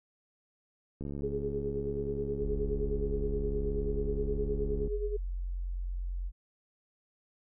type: click train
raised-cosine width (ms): 3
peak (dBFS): -26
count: 275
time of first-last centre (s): 1.01-4.875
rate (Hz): 70.9
type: tone with tremolo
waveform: sine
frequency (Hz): 415.3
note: G#4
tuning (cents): 0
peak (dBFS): -30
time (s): 1.23-5.17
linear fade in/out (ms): 10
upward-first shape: sine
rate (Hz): 9.5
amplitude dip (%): 70
type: tone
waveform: sine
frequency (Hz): 44.58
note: F1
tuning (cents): +36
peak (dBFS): -32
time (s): 2.39-6.32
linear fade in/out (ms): 50
effects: none